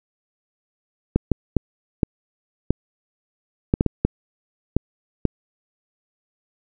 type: clicks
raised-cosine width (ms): 3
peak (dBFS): -3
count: 11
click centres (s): 1.16 / 1.317 / 1.567 / 2.032 / 2.706 / 3.739 / 3.809 / 3.863 / 4.05 / 4.766 / 5.253
effects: none